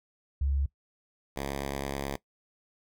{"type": "tone pair in turn", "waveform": ["sine", "5% pulse"], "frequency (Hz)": [69.3, 69.3], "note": ["C#2", "C#2"], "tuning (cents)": [0, 0], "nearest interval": "unison", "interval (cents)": 0, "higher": "neither", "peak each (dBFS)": [-25, -21], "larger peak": "second", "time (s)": [[0.41, 0.66], [1.36, 2.16]], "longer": "second", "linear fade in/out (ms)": 5, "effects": ["noise-tail reverb RT60 0.1 s tail -19 dB re dry"]}